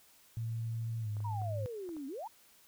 sine tone with pitch glide, 114.1 to 105.24 Hz, A#2 to G#2, -37 to +23 cents, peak -34 dBFS, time 0.37-1.66 s, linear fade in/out 0 ms, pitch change -140 cents, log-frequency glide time 1-1.09 s
clicks, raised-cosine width 1 ms, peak -40 dBFS, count 5, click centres 1.168 / 1.204 / 1.418 / 1.891 / 1.967 s
sine exponential two-way sweep, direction down then up, 987.8 to 260.6 to 987.8 Hz, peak -39 dBFS, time 1.24-2.28 s, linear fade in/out 10 ms, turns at 2.07 s
effects white hiss -63 dBFS RMS until 2.67 s

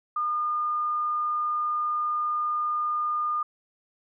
sine tone, 1215 Hz, D#6, 42 cents flat, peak -24 dBFS, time 0.16-3.43 s, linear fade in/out 5 ms, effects none

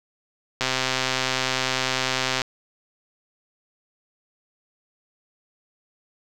click train, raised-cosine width 0.2 ms, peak -5 dBFS, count 236, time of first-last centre 0.61-2.418 s, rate 130 Hz, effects none

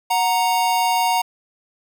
square tone pair together, 737 / 932.3 Hz, F#5 / A#5, -7 / 0 cents, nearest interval major third, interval 407 cents, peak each -21 / -19 dBFS, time 0.1-1.22 s, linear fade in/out 10 ms, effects none

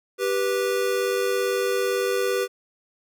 square tone pair together, 391.7 / 489.5 Hz, G4 / B4, -1 / -15 cents, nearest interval major third, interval 386 cents, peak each -25 / -25 dBFS, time 0.18-2.48 s, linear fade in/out 50 ms, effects none

